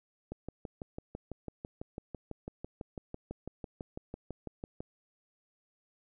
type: click train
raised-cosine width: 2 ms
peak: -26 dBFS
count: 28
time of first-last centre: 0.32-4.805 s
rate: 6.02 Hz
effects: none